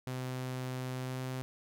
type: tone with pitch glide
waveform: sawtooth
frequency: 128.2 to 129.32 Hz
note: C3 to C3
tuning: -35 to -20 cents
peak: -32 dBFS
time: 0.07-1.42 s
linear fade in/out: 0 ms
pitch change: +15 cents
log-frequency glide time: 0.93-1.23 s
effects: none